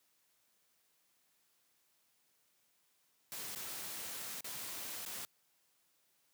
white noise with dropouts, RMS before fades -44 dBFS, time 3.32-5.25 s, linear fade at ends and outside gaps 0 ms, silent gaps 3.549-3.559 / 4.407-4.444 / 5.051-5.062 s, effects white hiss -75 dBFS RMS until 6.33 s + high-pass 100 Hz 12 dB/octave

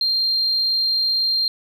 sine tone, 4186 Hz, C8, in tune, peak -16 dBFS, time 0.01-1.48 s, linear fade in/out 2 ms, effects tanh soft clip ceiling -12 dBFS

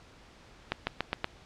accelerating click train, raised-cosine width 0.3 ms, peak -12 dBFS, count 5, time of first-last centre 0.72-1.244 s, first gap 150 ms, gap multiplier 0.91, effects pink hiss -55 dBFS RMS until 1.45 s + low-pass 5000 Hz 12 dB/octave

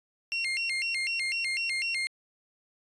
35% pulse tone with vibrato, 2410 Hz, D7, 44 cents sharp, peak -26 dBFS, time 0.32-2.07 s, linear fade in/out 0 ms, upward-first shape square, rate 4 Hz, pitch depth 220 cents each way, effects resampled to 22050 Hz

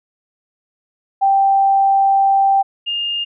sine tone pair in turn, 784 / 2823 Hz, G5 / F7, 0 / +18 cents, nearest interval octave + minor seventh, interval 2218 cents, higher second, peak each -10 / -18 dBFS, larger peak first, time 1.21-2.63 / 2.86-3.25 s, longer first, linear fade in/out 20 ms, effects none

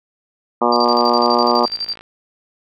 harmonic tone, 120.1 Hz, B2, 48 cents flat, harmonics 2 / 3 / 4 / 5 / 6 / 7 / 8 / 9 / 10, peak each -21 / -21 / -21 / -21 / -21 / -21 / -21 / -21 / -21 dBFS, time 0.61-1.66 s, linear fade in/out 10 ms
sine tone with tremolo, 4699 Hz, D8, in tune, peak -19 dBFS, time 0.72-1.95 s, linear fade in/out 5 ms, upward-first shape square, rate 12 Hz, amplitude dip 80%
click train, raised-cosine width 0.3 ms, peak -22 dBFS, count 64, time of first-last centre 0.86-2.01 s, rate 54.8 Hz
effects none

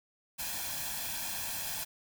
white noise with comb filter, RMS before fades -37 dBFS, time 0.38-1.85 s, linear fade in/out 20 ms, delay 1.2 ms, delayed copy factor +0.7, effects none

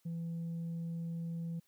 sine tone with tanh clipping, 167.2 Hz, E3, 25 cents sharp, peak -37 dBFS, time 0.05-1.6 s, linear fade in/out 10 ms, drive 1 dB, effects white hiss -74 dBFS RMS until 1.67 s

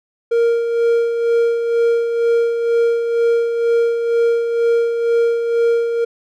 triangle tone with tremolo, 466.2 Hz, A#4, in tune, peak -9 dBFS, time 0.31-6.05 s, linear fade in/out 10 ms, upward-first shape sine, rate 2.1 Hz, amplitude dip 50%, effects none

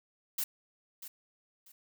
blue noise with echo, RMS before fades -33 dBFS, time 0.38-0.44 s, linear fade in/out 5 ms, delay 640 ms, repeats 2, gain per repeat -12 dB, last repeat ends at 1.72 s, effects none

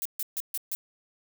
violet noise bursts, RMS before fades -31 dBFS, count 5, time 0.02-0.75 s, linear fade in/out 0 ms, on 34 ms, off 140 ms, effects none

